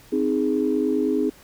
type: chord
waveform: sine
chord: Ab major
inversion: first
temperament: equal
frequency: 261.6 / 311.1 / 415.3 Hz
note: C4 / Eb4 / Ab4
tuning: 0 / 0 / 0 cents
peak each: -23 dBFS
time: 0.12-1.3 s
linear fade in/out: 10 ms
effects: tanh soft clip ceiling -9 dBFS + pink hiss -50 dBFS RMS until 1.43 s